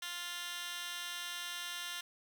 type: tone with high-pass filter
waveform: 15% pulse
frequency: 350 Hz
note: F4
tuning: 4 cents sharp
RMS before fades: -42 dBFS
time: 0.02-2.01 s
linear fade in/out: 5 ms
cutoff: 2300 Hz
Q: 2
effects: none